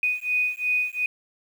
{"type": "beating tone pair", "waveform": "sine", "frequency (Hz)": [2485, 2487.8], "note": ["D#7", "D#7"], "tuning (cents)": [-3, -1], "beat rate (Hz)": 2.8, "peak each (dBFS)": -25, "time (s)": [0.03, 1.06], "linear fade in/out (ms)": 2, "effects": ["8-bit"]}